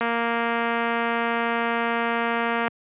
click train, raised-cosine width 0.5 ms, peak -10 dBFS, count 623, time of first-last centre 0.01-2.68 s, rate 233 Hz, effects high-pass 150 Hz 12 dB/octave + resampled to 8000 Hz

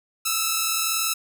5% pulse tone pair together, 1296 / 1336.3 Hz, E6 / E6, -30 / +23 cents, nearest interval minor second, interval 53 cents, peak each -13 dBFS, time 0.25-1.14 s, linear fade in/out 10 ms, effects none

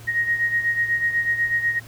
sine beating tone pair, 1873 / 1881.1 Hz, A#6 / A#6, +8 / +15 cents, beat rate 8.1 Hz, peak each -20 / -26 dBFS, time 0.07-1.8 s, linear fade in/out 20 ms, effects added 113 Hz sine -41 dBFS peak until 1.87 s + pink hiss -46 dBFS RMS until 1.87 s

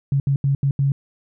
sine tone bursts at uneven times, 138.59 Hz, C#3, in tune, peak -15 dBFS, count 5, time 0.12-0.2 / 0.27-0.36 / 0.44-0.55 / 0.63-0.71 / 0.79-0.92 s, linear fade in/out 2 ms, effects none

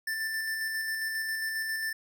square tone with tremolo, 1773 Hz, A6, 13 cents sharp, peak -30 dBFS, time 0.07-1.93 s, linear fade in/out 5 ms, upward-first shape square, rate 7.4 Hz, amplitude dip 25%, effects none

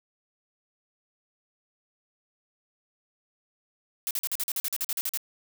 blue noise bursts, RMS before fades -29 dBFS, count 14, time 4.07-5.174 s, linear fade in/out 0 ms, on 38 ms, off 44 ms, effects none

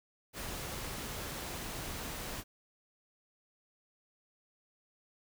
pink noise, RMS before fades -41 dBFS, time 0.33-2.44 s, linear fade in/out 50 ms, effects none

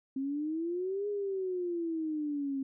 sine exponential two-way sweep, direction up then down, 264.2 to 415.3 to 267.3 Hz, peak -31 dBFS, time 0.16-2.63 s, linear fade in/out 5 ms, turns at 1.08 s, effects none

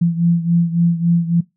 sine beating tone pair, 169.2 / 172.8 Hz, E3 / F3, +45 / -18 cents, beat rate 3.6 Hz, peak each -14 / -18 dBFS, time 0.01-1.41 s, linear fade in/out 10 ms, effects noise-tail reverb RT60 0.2 s tail -21 dB re dry

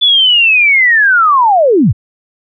sine linear sweep, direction down, 3483 to 72.3 Hz, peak -5 dBFS, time 0.01-1.93 s, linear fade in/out 20 ms, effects none

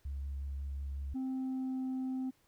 sine tone with vibrato, 69.3 Hz, C#2, in tune, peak -35 dBFS, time 0.05-1.14 s, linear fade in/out 5 ms, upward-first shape triangle, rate 5.5 Hz, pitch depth 18 cents each way
sine tone with pitch glide, 261.6 to 259.9 Hz, C4 to C4, 0 to -11 cents, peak -31 dBFS, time 1.14-2.31 s, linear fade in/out 20 ms, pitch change -11 cents, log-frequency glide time 1.33-1.87 s
effects tanh soft clip ceiling -33 dBFS + pink hiss -71 dBFS RMS until 2.47 s

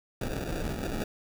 pink noise with sample-and-hold, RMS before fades -33 dBFS, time 0.21-1.04 s, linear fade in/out 5 ms, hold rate 1050 Hz, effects none

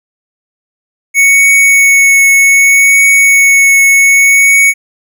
square tone with vibrato, 2217 Hz, C#7, in tune, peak -4 dBFS, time 1.14-4.74 s, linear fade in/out 50 ms, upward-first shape triangle, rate 0.65 Hz, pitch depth 12 cents each way, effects none

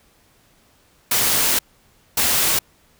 white noise bursts at uneven times, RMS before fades -18 dBFS, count 2, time 1.11-1.59 / 2.17-2.59 s, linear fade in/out 5 ms, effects pink hiss -57 dBFS RMS until 2.99 s

